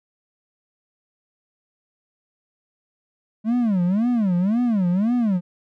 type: tone with vibrato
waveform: triangle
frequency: 207.7 Hz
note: G#3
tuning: in tune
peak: -15 dBFS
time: 3.44-5.41 s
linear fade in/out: 50 ms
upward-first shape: sine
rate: 1.9 Hz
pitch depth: 300 cents each way
effects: none